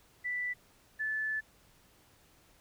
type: tone pair in turn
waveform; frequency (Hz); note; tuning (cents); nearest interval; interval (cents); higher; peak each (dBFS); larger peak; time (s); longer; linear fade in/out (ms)
sine; 1975.5 / 1741.1; B6 / A6; 0 / -19; major second; 219; first; -32 / -31; second; 0.24-0.54 / 0.99-1.41; second; 20
effects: pink hiss -64 dBFS RMS until 2.6 s